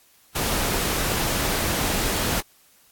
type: noise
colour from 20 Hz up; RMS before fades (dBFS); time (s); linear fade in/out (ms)
pink; -24; 0.35-2.41; 10
effects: white hiss -57 dBFS RMS until 2.91 s + AAC 64 kbps